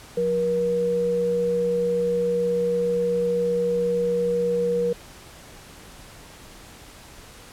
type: tone pair together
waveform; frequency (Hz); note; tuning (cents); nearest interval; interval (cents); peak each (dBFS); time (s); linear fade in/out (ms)
sine; 179.3 / 478.2; F3 / A#4; +46 / +44; octave + perfect fourth; 1698; -30 / -20; 0.17-4.93; 5
effects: pink hiss -45 dBFS RMS until 7.52 s + low-pass 12000 Hz 12 dB/octave